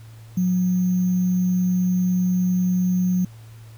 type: tone with sample-and-hold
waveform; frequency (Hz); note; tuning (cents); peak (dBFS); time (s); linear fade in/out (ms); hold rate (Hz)
sine; 182; F#3; -28; -17; 0.37-3.25; 5; 6300
effects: added 112 Hz sine -40 dBFS peak until 3.77 s + pink hiss -53 dBFS RMS until 3.77 s